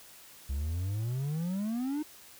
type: exponential sweep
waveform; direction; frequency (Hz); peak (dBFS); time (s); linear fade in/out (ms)
triangle; up; 65.41 to 311.1; -28; 0.49-2.03; 10
effects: white hiss -53 dBFS RMS until 2.39 s